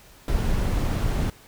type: noise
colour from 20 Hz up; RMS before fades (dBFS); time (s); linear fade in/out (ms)
brown; -23; 0.28-1.3; 2
effects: pink hiss -51 dBFS RMS until 1.47 s